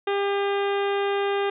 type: harmonic tone with a mistuned harmonic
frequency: 400 Hz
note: G4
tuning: 35 cents sharp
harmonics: 1 / 2 / 3 / 4 / 5 / 6 / 7 / 8 / 9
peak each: -23 / -29 / -33 / -35 / -37 / -39 / -40 / -41 / -42 dBFS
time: 0.07-1.5 s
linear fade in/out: 5 ms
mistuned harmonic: 6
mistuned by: +37 cents
effects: none